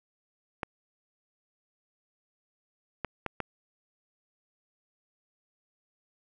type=clicks; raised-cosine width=0.5 ms; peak=-16 dBFS; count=4; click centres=0.632 / 3.047 / 3.263 / 3.403 s; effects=none